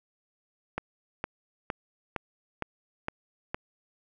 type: click train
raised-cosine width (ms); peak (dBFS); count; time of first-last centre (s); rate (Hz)
0.5; -15; 7; 0.78-3.545; 2.17
effects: none